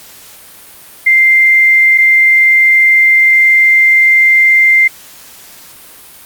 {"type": "tone pair in turn", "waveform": "sine", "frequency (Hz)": [2093, 2093], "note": ["C7", "C7"], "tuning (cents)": [0, 0], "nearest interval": "unison", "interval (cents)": 0, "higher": "neither", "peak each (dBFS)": -4, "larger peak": "neither", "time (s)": [[1.06, 1.98], [1.98, 4.88]], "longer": "second", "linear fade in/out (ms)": 10, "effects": ["white hiss -36 dBFS RMS until 6.25 s", "Opus 48 kbps"]}